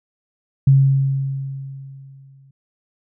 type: tone with exponential decay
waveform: sine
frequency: 136.1 Hz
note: C#3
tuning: 31 cents flat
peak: -7 dBFS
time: 0.67-2.51 s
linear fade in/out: 5 ms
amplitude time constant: 400 ms
effects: none